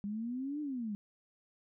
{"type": "exponential two-way sweep", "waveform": "sine", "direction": "up then down", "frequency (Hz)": [198.8, 304.4, 198.8], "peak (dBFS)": -35, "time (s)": [0.04, 0.95], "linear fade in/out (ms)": 0, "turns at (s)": 0.61, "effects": []}